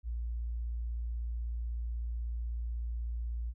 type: tone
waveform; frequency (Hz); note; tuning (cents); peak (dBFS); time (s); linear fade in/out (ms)
sine; 58.1; A#1; -5; -33; 0.03-3.54; 50
effects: none